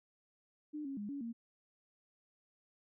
sine tone with pitch steps, 300.3 / 274 / 205.9 / 281.9 / 231.6 Hz, D4 / C#4 / G#3 / C#4 / A#3, +39 / -20 / -15 / +29 / -11 cents, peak -39 dBFS, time 0.73-1.33 s, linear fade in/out 20 ms, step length 120 ms, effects none

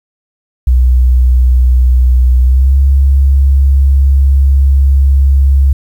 sine tone with pitch glide, 62.6 to 68.27 Hz, B1 to C#2, +24 to -26 cents, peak -4 dBFS, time 0.67-5.73 s, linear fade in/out 5 ms, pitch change +150 cents, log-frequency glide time 2.42-2.78 s, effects 7-bit

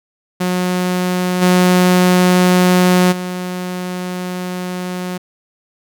sawtooth tone with level steps, 181.2 Hz, F#3, 36 cents flat, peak -11 / -5 / -17 dBFS, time 0.4-5.18 s, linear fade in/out 10 ms, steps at 1.41 / 3.11 s, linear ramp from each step 20 ms, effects none

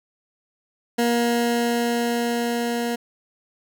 20% pulse tone with level ramp, 236.7 Hz, A#3, 27 cents sharp, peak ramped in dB -13 to -18 dBFS, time 0.98-2.96 s, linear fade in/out 10 ms, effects none

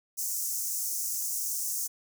pink high-pass noise, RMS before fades -32 dBFS, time 0.17-1.88 s, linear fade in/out 20 ms, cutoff 5800 Hz, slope 48 dB/octave, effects none

